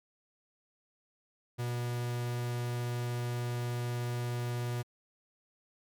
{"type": "tone", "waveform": "45% pulse", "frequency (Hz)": 121.1, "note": "B2", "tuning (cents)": -34, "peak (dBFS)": -32, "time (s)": [1.58, 4.83], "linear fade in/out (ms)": 20, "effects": ["MP3 96 kbps"]}